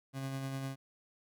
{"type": "tone with tremolo", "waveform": "30% pulse", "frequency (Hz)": 135, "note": "C#3", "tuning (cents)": -45, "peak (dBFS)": -33, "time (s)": [0.13, 0.76], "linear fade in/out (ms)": 50, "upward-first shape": "sine", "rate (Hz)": 10, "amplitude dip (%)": 30, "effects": []}